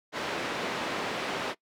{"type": "band-pass noise", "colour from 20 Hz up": "pink", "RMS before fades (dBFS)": -33, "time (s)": [0.12, 1.55], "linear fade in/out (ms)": 50, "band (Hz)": [280, 3400], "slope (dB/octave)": 12, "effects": ["noise-tail reverb RT60 0.1 s tail -21 dB re dry"]}